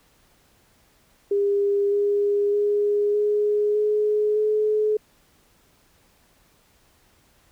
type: tone with pitch steps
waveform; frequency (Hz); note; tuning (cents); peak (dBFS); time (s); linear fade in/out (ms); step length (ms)
sine; 403 / 407.7 / 412.4 / 417.2 / 422.1 / 427; G4 / G#4 / G#4 / G#4 / G#4 / G#4; +48 / -32 / -12 / +8 / +28 / +48; -18; 1.31-4.97; 5; 610
effects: pink hiss -60 dBFS RMS until 7.51 s